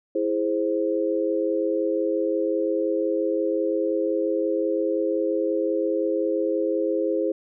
sine chord, E augmented, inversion none, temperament equal with one note detuned, 329.6 / 415.3 / 524.8 Hz, E4 / G#4 / B#4, 0 / 0 / +5 cents, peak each -25 / -26 / -25 dBFS, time 0.15-7.32 s, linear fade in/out 5 ms, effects none

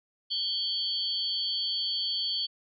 sine tone cluster, 3153 / 3340 / 4479 Hz, G7 / G#7 / C#8, +9 / +9 / +17 cents, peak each -33 / -35 / -30 dBFS, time 0.3-2.47 s, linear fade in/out 20 ms, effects none

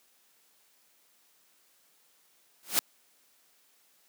white noise with exponential growth, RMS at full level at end -21 dBFS, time 2.63-2.79 s, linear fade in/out 0 ms, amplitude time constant 34 ms, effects white hiss -66 dBFS RMS until 4.08 s + high-pass 200 Hz 12 dB/octave

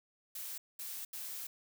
blue noise bursts at uneven times, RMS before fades -43 dBFS, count 3, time 0.35-0.58 / 0.79-1.05 / 1.13-1.47 s, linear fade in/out 5 ms, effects none

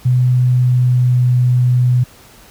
sine tone with pitch glide, 125.6 to 124.44 Hz, B2 to B2, +30 to +14 cents, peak -9 dBFS, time 0.05-2.04 s, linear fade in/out 10 ms, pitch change -16 cents, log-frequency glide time 0.28-1.32 s, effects pink hiss -43 dBFS RMS until 2.5 s

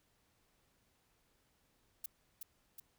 violet noise with echo, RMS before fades -41 dBFS, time 2.04-2.06 s, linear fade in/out 5 ms, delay 370 ms, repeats 2, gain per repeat -4 dB, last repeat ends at 2.8 s, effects pink hiss -75 dBFS RMS until 2.98 s

